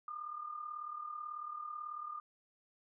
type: tone with amplitude modulation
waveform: sine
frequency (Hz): 1211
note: D#6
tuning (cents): -47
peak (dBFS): -38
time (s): 0.08-2.2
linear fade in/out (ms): 2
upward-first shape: sine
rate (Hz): 38.2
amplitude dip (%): 65
effects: none